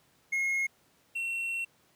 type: tone pair in turn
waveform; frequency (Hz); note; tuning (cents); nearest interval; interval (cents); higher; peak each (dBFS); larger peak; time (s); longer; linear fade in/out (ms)
triangle; 2158 / 2719; C#7 / F7; -47 / -47; major third; 400; second; -25 / -29; first; 0.32-0.67 / 1.15-1.65; second; 10
effects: pink hiss -66 dBFS RMS until 1.95 s + high-pass 100 Hz 12 dB/octave